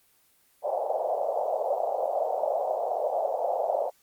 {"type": "band-pass noise", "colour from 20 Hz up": "pink", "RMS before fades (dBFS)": -28, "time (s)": [0.62, 3.91], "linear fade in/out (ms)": 50, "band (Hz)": [540, 760], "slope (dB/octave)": 48, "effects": ["white hiss -64 dBFS RMS until 4.02 s", "Opus 24 kbps"]}